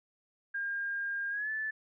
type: tone with pitch glide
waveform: sine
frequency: 1610 to 1745.6 Hz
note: G6 to A6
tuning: +46 to -14 cents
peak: -32 dBFS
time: 0.54-1.71 s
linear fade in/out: 10 ms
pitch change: +140 cents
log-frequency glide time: 1.3-1.5 s
effects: none